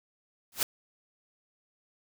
white noise with exponential growth, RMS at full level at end -22 dBFS, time 0.52-0.63 s, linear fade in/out 1 ms, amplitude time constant 22 ms, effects none

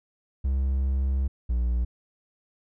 triangle tone pair in turn, 66.8 / 59.93 Hz, C2 / A#1, +36 / +49 cents, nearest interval major second, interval 187 cents, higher first, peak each -20 dBFS, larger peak neither, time 0.44-1.28 / 1.49-1.85 s, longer first, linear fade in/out 10 ms, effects none

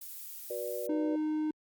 violet noise, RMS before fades -44 dBFS, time 0.01-0.87 s, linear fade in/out 5 ms
sine chord, B minor, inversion second, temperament equal with one note detuned, 370 / 486 / 587.3 Hz, F#4 / B4 / D5, 0 / -28 / 0 cents, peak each -41 / -37 / -38 dBFS, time 0.5-1.16 s, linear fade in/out 5 ms
triangle tone, 308 Hz, D#4, 17 cents flat, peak -27 dBFS, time 0.89-1.51 s, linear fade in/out 5 ms
effects Opus 48 kbps

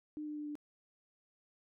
sine tone with pitch steps, 302.3 / 300 / 297.8 / 295.6 Hz, D#4 / D4 / D4 / D4, -50 / +37 / +24 / +11 cents, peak -39 dBFS, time 0.17-0.554 s, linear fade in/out 0 ms, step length 96 ms, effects none

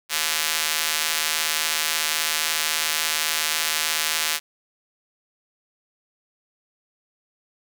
square tone with high-pass filter, 78.2 Hz, D#2, 9 cents sharp, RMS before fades -24 dBFS, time 0.09-4.4 s, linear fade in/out 50 ms, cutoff 2300 Hz, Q 0.61, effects none

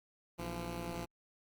10% pulse tone pair together, 60.28 / 170.9 Hz, B1 / F3, -41 / -37 cents, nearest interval octave + tritone, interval 1804 cents, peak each -34 / -33 dBFS, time 0.38-1.06 s, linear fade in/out 20 ms, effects Opus 32 kbps

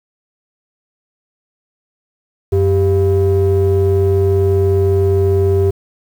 triangle ring-modulated tone, 150.2 Hz, D3, 39 cents sharp, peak -5 dBFS, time 2.52-5.71 s, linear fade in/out 10 ms, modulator 243 Hz, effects 7-bit

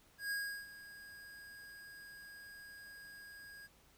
square tone with ADSR envelope, 1638 Hz, G#6, 24 cents flat, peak -36 dBFS, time 0.18-3.68 s, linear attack 130 ms, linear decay 350 ms, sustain -16 dB, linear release 27 ms, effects pink hiss -67 dBFS RMS until 3.97 s

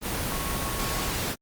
sine tone in noise, 1100 Hz, C#6, 14 cents flat, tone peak -36 dBFS, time 0.29-1.13 s, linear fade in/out 50 ms, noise pink, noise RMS -29 dBFS, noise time 0.01-1.36 s, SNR -10 dB, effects Opus 24 kbps

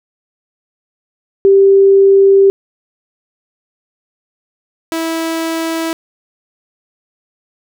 sine / sawtooth tone pair in turn, 392 / 326.8 Hz, G4 / E4, 0 / -15 cents, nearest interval minor third, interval 315 cents, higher first, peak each -4 / -12 dBFS, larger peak first, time 1.45-2.5 / 4.92-5.93 s, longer first, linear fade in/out 0 ms, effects none

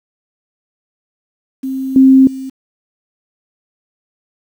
sine tone with level steps, 264.9 Hz, C4, 22 cents sharp, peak -17 / -3 / -22 dBFS, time 1.63-2.5 s, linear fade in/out 10 ms, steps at 1.96 / 2.27 s, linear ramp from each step 2 ms, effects 7-bit

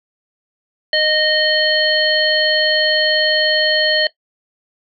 harmonic tone, 617 Hz, D#5, 15 cents flat, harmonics 1 / 3 / 5 / 7, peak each -18 / -18 / -18 / -18 dBFS, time 0.93-4.07 s, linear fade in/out 2 ms, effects noise-tail reverb RT60 0.1 s tail -18 dB re dry

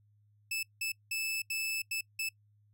sawtooth tone bursts at uneven times, 2623 Hz, E7, 9 cents flat, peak -29 dBFS, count 6, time 0.51-0.63 / 0.81-0.92 / 1.11-1.42 / 1.5-1.82 / 1.91-2.01 / 2.19-2.29 s, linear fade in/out 5 ms, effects noise-tail reverb RT60 0.1 s tail -23 dB re dry + added 104 Hz sine -64 dBFS peak until 2.73 s

